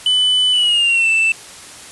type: tone with pitch glide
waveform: triangle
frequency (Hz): 3000 to 2657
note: F#7 to E7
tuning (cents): +23 to +13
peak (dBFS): -10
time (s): 0.06-1.32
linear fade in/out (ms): 2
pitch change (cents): -210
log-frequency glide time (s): 0.52-1.09
effects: white hiss -36 dBFS RMS until 1.91 s + resampled to 24000 Hz